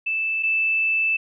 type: tone pair in turn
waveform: sine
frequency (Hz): 2637 / 2637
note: E7 / E7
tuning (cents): 0 / 0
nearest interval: unison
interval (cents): 0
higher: neither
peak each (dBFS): -21 / -18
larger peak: second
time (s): 0.06-0.43 / 0.43-1.17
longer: second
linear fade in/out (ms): 10
effects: none